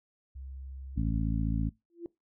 sine tone, 66.6 Hz, C2, 31 cents sharp, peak -40 dBFS, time 0.35-1.21 s, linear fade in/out 10 ms
harmonic tone, 55 Hz, A1, in tune, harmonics 1 / 2 / 3 / 4 / 5, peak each -30 / -33 / -35 / -36 / -37 dBFS, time 0.96-1.7 s, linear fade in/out 20 ms
sine tone with exponential growth, 341.3 Hz, F4, 40 cents flat, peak -32 dBFS, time 1.9-2.06 s, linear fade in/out 1 ms, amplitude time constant 34 ms
effects noise-tail reverb RT60 0.2 s tail -22 dB re dry

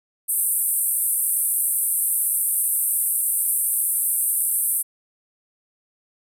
pink band-pass noise, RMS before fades -22 dBFS, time 0.28-4.83 s, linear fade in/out 20 ms, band 8500 to 14000 Hz, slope 96 dB/octave, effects none

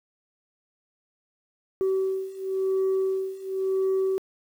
sine beating tone pair, 381.3 / 382.25 Hz, G4 / G4, -48 / -44 cents, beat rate 0.95 Hz, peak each -26 / -24 dBFS, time 1.81-4.18 s, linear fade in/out 0 ms, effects tanh soft clip ceiling -19 dBFS + 9-bit

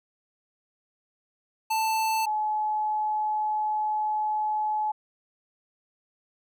square / sine tone pair in turn, 883 / 853.9 Hz, A5 / G#5, +6 / +48 cents, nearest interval minor second, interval 58 cents, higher first, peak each -24 dBFS, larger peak neither, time 1.7-2.26 / 2.26-4.92 s, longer second, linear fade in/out 10 ms, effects none

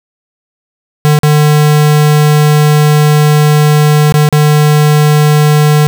square tone with dropouts, 150 Hz, D3, 37 cents sharp, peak -5 dBFS, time 1.05-5.87 s, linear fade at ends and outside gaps 0 ms, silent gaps 1.189-1.233 / 4.123-4.141 / 4.289-4.326 s, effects none

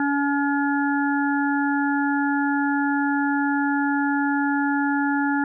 harmonic tone, 283.7 Hz, C#4, 40 cents sharp, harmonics 1 / 3 / 5 / 6, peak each -21 / -26 / -28 / -29 dBFS, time 0-5.44 s, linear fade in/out 2 ms, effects none

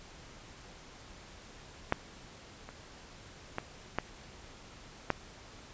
clicks, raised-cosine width 0.5 ms, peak -11 / -29 / -18 / -14 / -12 dBFS, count 5, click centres 1.924 / 2.69 / 3.584 / 3.986 / 5.103 s, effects pink hiss -52 dBFS RMS until 5.73 s + resampled to 16000 Hz

